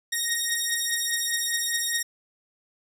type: beating tone pair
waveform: 10% pulse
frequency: 1864.7 / 1869.6 Hz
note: A#6 / A#6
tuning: 0 / +5 cents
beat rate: 4.9 Hz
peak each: -19 / -18 dBFS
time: 0.12-2.03 s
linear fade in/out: 10 ms
effects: none